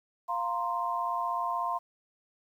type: chord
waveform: sine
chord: F suspended fourth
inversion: none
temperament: just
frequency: 698.5 / 931.3 / 1047.7 Hz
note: F5 / Bb5 / C6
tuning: 0 / -2 / +2 cents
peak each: -34 / -34 / -31 dBFS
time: 0.28-1.79 s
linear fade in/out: 20 ms
effects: 10-bit